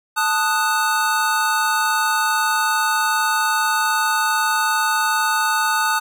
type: chord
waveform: square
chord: D# diminished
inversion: second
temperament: equal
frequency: 880 / 1244.5 / 1480 Hz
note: A5 / D#6 / F#6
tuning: 0 / 0 / 0 cents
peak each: -22 dBFS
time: 0.16-6 s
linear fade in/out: 20 ms
effects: none